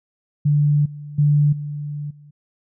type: tone with level steps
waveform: sine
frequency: 146.83 Hz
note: D3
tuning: in tune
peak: -13 / -31 / -12 / -25 / -42 dBFS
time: 0.45-2.31 s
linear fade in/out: 10 ms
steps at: 0.85 / 1.18 / 1.52 / 2.1 s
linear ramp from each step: 10 ms
effects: none